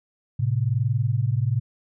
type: tone pair together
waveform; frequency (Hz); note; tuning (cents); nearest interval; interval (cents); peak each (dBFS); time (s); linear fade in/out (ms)
sine; 110.22 / 131.3; A2 / C3; +3 / +6; minor third; 303; -22 / -23; 0.39-1.6; 10
effects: none